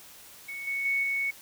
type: tone with level steps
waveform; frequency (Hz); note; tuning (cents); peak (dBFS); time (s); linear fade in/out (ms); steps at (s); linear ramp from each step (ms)
sine; 2217; C#7; 0; -35 / -28 / -24 / -26; 0.48-1.31; 10; 0.67 / 0.85 / 1.03; 5
effects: white hiss -50 dBFS RMS until 1.41 s